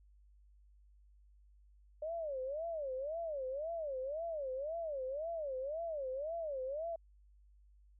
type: tone with vibrato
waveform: sine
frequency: 590 Hz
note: D5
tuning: 8 cents sharp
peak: -37 dBFS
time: 2.02-6.96 s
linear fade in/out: 5 ms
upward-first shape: sine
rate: 1.9 Hz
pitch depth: 240 cents each way
effects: added 50 Hz sine -61 dBFS peak until 7.99 s